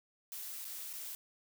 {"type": "noise with dropouts", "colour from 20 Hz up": "blue", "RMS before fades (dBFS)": -44, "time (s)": [0.32, 1.15], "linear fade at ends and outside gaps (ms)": 0, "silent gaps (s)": [[0.645, 0.651], [0.93, 0.935]], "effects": []}